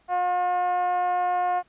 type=tone with band-pass filter; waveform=10% pulse; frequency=358.5 Hz; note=F4; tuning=45 cents sharp; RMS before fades=-24 dBFS; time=0.08-1.63 s; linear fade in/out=50 ms; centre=770 Hz; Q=5.1; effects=pink hiss -63 dBFS RMS until 1.68 s + resampled to 8000 Hz